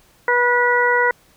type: harmonic tone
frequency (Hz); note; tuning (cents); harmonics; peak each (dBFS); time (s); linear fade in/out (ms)
487.1; B4; -24; 1 / 2 / 3 / 4; -19 / -19 / -19 / -19; 0.28-1.11; 2
effects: pink hiss -54 dBFS RMS until 1.36 s